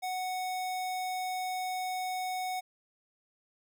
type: tone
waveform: square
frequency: 740 Hz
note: F#5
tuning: in tune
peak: -33 dBFS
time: 0.02-2.61 s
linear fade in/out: 20 ms
effects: none